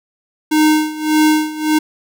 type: tone with tremolo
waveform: square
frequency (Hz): 308.1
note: D#4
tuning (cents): -17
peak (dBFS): -9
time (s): 0.51-1.79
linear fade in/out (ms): 10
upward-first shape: sine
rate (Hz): 1.7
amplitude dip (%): 85
effects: none